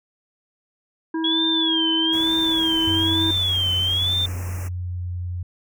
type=harmonic tone; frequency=323.5 Hz; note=E4; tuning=32 cents flat; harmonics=1 / 3 / 5; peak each=-22 / -32 / -36 dBFS; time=1.14-3.31 s; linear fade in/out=5 ms
type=tone with vibrato; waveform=sine; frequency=3312 Hz; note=G#7; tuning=5 cents flat; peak=-19 dBFS; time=1.24-4.26 s; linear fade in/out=5 ms; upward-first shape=sine; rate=1.1 Hz; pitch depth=140 cents each way
type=band-stop noise; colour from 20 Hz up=pink; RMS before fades=-37 dBFS; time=2.12-4.69 s; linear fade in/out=20 ms; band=2700 to 5400 Hz; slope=96 dB/octave
type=tone with pitch glide; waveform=sine; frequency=92.5 to 88.89 Hz; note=F#2 to F2; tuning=0 to +31 cents; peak=-25 dBFS; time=2.87-5.43 s; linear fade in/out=5 ms; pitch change=-69 cents; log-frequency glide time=3.14-5.11 s
effects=none